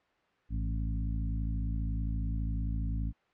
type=harmonic tone with a mistuned harmonic; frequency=55 Hz; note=A1; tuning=in tune; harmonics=1 / 2 / 3 / 4 / 5; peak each=-31 / -37 / -41 / -43 / -45 dBFS; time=0.49-3.13 s; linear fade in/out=50 ms; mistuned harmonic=2; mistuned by=-50 cents; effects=white hiss -69 dBFS RMS until 3.33 s + low-pass 2000 Hz 12 dB/octave